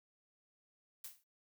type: noise with exponential decay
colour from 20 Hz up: blue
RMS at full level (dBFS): -43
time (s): 1.04-1.24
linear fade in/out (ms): 5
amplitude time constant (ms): 43
effects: noise-tail reverb RT60 0.1 s tail -18 dB re dry